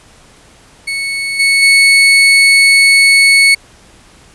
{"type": "tone with level steps", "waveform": "35% pulse", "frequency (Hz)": 2210, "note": "C#7", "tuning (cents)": -6, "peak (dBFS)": [-14, -6, -3], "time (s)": [0.87, 3.55], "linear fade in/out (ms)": 10, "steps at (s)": [1.39, 1.62], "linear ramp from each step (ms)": 10, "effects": ["pink hiss -43 dBFS RMS until 4.34 s", "resampled to 24000 Hz"]}